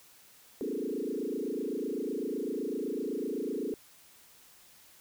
sine tone with frequency modulation, 349.2 Hz, F4, in tune, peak -31 dBFS, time 0.61-3.74 s, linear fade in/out 0 ms, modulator 27.9 Hz, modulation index 3.9, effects white hiss -58 dBFS RMS until 5 s

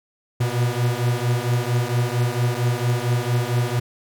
45% pulse beating tone pair, 119.2 / 123.6 Hz, A#2 / B2, +39 / +2 cents, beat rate 4.4 Hz, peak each -22 dBFS, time 0.4-3.8 s, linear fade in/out 10 ms, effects none

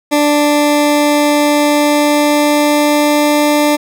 20% pulse tone with pitch glide, 294.1 to 296 Hz, D4 to D4, +3 to +14 cents, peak -4 dBFS, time 0.11-3.77 s, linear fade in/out 20 ms, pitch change +11 cents, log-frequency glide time 1.52-3.45 s, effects none

